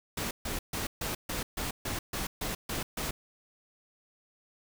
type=noise bursts; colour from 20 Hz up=pink; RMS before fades=-34 dBFS; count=11; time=0.17-3.11 s; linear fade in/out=5 ms; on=140 ms; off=140 ms; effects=none